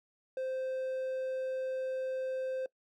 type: tone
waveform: triangle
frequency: 521 Hz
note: C5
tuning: 7 cents flat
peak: -31 dBFS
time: 0.37-2.66 s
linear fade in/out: 2 ms
effects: noise-tail reverb RT60 0.1 s tail -22 dB re dry